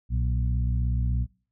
harmonic tone with a mistuned harmonic, 61.74 Hz, B1, in tune, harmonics 1 / 2 / 3 / 4, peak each -24 / -28 / -36 / -42 dBFS, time 0.09-1.27 s, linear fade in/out 50 ms, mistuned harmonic 2, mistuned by -74 cents, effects noise-tail reverb RT60 0.4 s tail -22 dB re dry

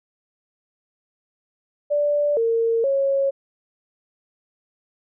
sine tone with pitch steps, 585 / 457.8 / 549 Hz, D5 / A#4 / C#5, -7 / -31 / -17 cents, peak -17 dBFS, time 1.9-3.31 s, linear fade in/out 20 ms, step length 470 ms, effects none

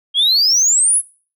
sine exponential sweep, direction up, 3195 to 11000 Hz, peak -8 dBFS, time 0.14-1.02 s, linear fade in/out 50 ms, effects noise-tail reverb RT60 0.4 s tail -22 dB re dry + tanh soft clip ceiling -9 dBFS

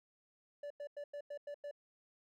triangle tone bursts, 579 Hz, D5, 25 cents flat, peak -40 dBFS, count 7, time 0.63-1.712 s, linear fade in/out 5 ms, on 74 ms, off 94 ms, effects none

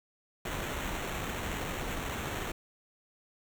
pink noise with sample-and-hold, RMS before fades -36 dBFS, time 0.45-2.52 s, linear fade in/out 5 ms, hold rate 4900 Hz, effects none

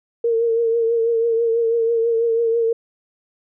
sine tone with vibrato, 460 Hz, A#4, 23 cents flat, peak -15 dBFS, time 0.24-2.73 s, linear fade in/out 5 ms, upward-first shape triangle, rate 6.1 Hz, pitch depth 44 cents each way, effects none

